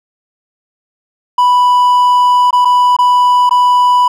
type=tone with dropouts; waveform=triangle; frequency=987.8 Hz; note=B5; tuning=in tune; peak=-4 dBFS; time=1.38-4.08 s; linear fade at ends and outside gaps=5 ms; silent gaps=2.508-2.528 / 2.649-2.653 / 2.966-2.987 / 3.494-3.509 s; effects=none